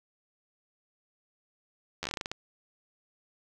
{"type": "slowing click train", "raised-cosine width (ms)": 0.2, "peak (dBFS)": -16, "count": 11, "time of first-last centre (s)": [2.03, 2.316], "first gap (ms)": 11, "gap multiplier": 1.2, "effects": []}